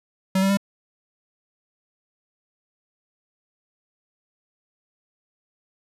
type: tone with pitch steps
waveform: square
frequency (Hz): 190 / 194.22 / 198.53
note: F#3 / G3 / G3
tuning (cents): +46 / -16 / +22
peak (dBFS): -18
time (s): 0.35-0.572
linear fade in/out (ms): 5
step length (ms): 74
effects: resampled to 32000 Hz